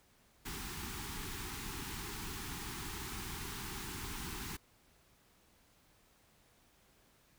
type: band-stop noise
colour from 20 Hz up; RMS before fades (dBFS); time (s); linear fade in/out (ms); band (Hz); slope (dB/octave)
pink; -43; 0.45-4.57; 10; 430 to 780; 96
effects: pink hiss -68 dBFS RMS until 7.38 s